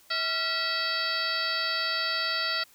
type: harmonic tone with a mistuned harmonic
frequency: 649 Hz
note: E5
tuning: 27 cents flat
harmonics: 1 / 2 / 3 / 4 / 5 / 6 / 7 / 8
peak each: -39 / -32 / -33 / -38 / -37 / -35 / -31 / -40 dBFS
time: 0.1-2.64 s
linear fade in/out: 10 ms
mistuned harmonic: 2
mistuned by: +100 cents
effects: white hiss -58 dBFS RMS until 2.74 s